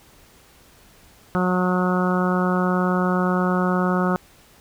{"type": "harmonic tone", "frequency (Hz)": 181.9, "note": "F#3", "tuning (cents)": -29, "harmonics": [1, 2, 3, 4, 5, 6, 7, 8], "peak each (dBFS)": [-20, -26, -28, -30, -31, -31, -27, -31], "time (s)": [1.35, 4.16], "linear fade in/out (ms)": 0, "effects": ["pink hiss -52 dBFS RMS until 4.6 s"]}